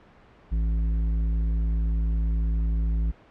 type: tone with tanh clipping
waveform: sine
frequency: 55 Hz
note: A1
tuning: in tune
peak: -23 dBFS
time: 0.51-3.12 s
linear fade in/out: 20 ms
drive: 9 dB
effects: pink hiss -53 dBFS RMS until 3.3 s + low-pass 2000 Hz 12 dB/octave